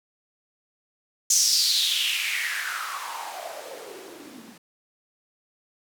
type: noise with band-pass filter sweep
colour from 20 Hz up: blue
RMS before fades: -27 dBFS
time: 1.3-4.58 s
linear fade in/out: 5 ms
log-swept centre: 6400 to 210 Hz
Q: 5.3
effects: none